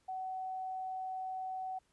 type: tone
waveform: sine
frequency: 752 Hz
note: F#5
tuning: 28 cents sharp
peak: -37 dBFS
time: 0.08-1.79 s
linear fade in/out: 10 ms
effects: pink hiss -74 dBFS RMS until 1.92 s + resampled to 24000 Hz